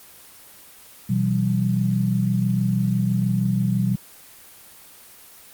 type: chord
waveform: sine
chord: E minor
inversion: second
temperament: equal with one note detuned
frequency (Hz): 123.47 / 164.81 / 190.97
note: B2 / E3 / G3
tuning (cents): 0 / 0 / -45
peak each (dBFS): -22 / -26 / -21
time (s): 1.09-3.96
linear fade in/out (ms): 10
effects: white hiss -46 dBFS RMS until 5.53 s + Opus 24 kbps